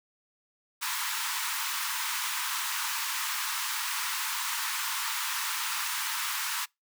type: high-pass noise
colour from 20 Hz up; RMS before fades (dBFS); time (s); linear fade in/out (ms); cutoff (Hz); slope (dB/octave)
pink; -32; 0.81-6.66; 20; 890; 96
effects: noise-tail reverb RT60 0.2 s tail -26 dB re dry